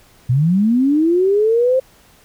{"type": "linear sweep", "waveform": "sine", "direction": "up", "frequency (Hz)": [116.7, 530], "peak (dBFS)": -11, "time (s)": [0.29, 1.8], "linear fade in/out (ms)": 10, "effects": ["pink hiss -50 dBFS RMS until 2.24 s"]}